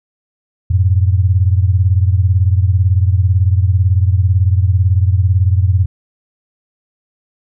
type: beating tone pair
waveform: sine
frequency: 89.4 / 107.4 Hz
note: F2 / A2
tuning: +41 / -41 cents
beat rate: 18 Hz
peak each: -10 / -14 dBFS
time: 0.7-5.86 s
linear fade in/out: 10 ms
effects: none